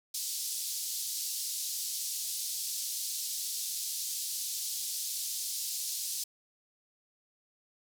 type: band-pass noise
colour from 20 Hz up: pink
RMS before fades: -36 dBFS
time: 0.14-6.24 s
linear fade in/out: 5 ms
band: 4400 to 15000 Hz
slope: 24 dB/octave
effects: none